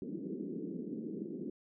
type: band-pass noise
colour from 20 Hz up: pink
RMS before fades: -41 dBFS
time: 0.02-1.5 s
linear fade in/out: 2 ms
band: 180 to 410 Hz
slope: 48 dB/octave
effects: none